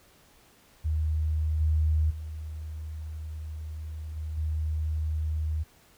sine tone with level steps, 77.78 Hz, D#2, in tune, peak -24 / -21 / -34 / -31 / -26 dBFS, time 0.84-5.64 s, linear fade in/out 20 ms, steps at 1.6 / 2.1 / 4.16 / 4.37 s, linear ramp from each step 10 ms, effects pink hiss -59 dBFS RMS until 5.97 s

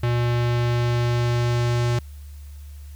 square tone with low-pass filter sweep, 120.1 Hz, B2, 48 cents flat, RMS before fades -21 dBFS, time 0.03-1.99 s, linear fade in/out 5 ms, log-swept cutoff 3400 to 6700 Hz, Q 0.96, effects added 72 Hz sine -36 dBFS peak until 2.95 s + white hiss -55 dBFS RMS until 2.95 s

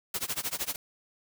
white noise with tremolo, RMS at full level -30 dBFS, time 0.14-0.76 s, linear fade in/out 2 ms, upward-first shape sine, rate 13 Hz, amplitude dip 95%, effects none

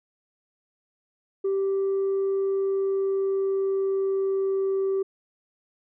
sine tone with pitch glide, 390 to 387.1 Hz, G4 to G4, -9 to -22 cents, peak -20 dBFS, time 1.44-5.03 s, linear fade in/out 10 ms, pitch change -13 cents, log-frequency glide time 2.37-4.81 s, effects tanh soft clip ceiling -20 dBFS

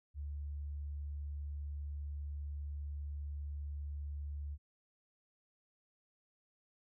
sine tone, 72.5 Hz, D2, 22 cents flat, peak -39 dBFS, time 0.14-4.58 s, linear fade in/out 50 ms, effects none

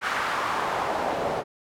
pink noise with band-pass filter sweep, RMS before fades -27 dBFS, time 0.01-1.44 s, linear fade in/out 50 ms, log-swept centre 1500 to 570 Hz, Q 1.8, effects none

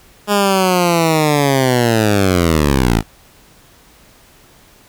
10% pulse linear sweep, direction down, 207.7 to 51.91 Hz, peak -3 dBFS, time 0.27-3.03 s, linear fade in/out 50 ms, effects pink hiss -47 dBFS RMS until 4.88 s

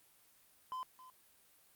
triangle tone with echo, 1024 Hz, C6, 38 cents flat, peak -37 dBFS, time 0.72-0.83 s, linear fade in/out 0 ms, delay 270 ms, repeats 1, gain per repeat -15 dB, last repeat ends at 1.1 s, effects white hiss -67 dBFS RMS until 1.75 s + Opus 32 kbps

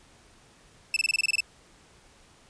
sawtooth tone bursts, 2637 Hz, E7, in tune, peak -18 dBFS, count 10, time 0.94-1.405 s, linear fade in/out 2 ms, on 24 ms, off 25 ms, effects pink hiss -57 dBFS RMS until 2.49 s + resampled to 22050 Hz

